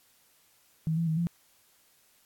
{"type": "tone with pitch steps", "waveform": "sine", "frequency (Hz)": [159.7, 166.8, 158.9, 170.7], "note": ["D#3", "E3", "D#3", "F3"], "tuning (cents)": [45, 21, 37, -39], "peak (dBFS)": -25, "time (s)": [0.87, 1.27], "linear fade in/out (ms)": 0, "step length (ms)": 100, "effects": ["white hiss -64 dBFS RMS until 2.25 s", "AAC 64 kbps"]}